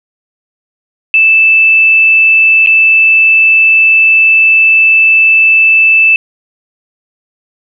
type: tone with dropouts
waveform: sine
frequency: 2637 Hz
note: E7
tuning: in tune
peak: -3 dBFS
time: 1.14-6.16 s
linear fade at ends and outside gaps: 1 ms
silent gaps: 2.662-2.671 s
effects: none